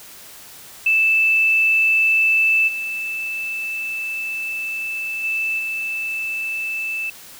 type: tone with level steps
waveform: sine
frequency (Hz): 2637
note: E7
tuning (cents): 0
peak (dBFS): -13 / -23 / -19 / -22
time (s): 0.86-7.1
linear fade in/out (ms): 5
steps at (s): 2.67 / 5.23 / 5.58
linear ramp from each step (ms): 20
effects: white hiss -41 dBFS RMS until 7.39 s